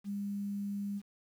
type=tone with quantisation; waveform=sine; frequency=201.6 Hz; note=G3; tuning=49 cents sharp; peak=-34 dBFS; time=0.04-1.02 s; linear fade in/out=50 ms; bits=10; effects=none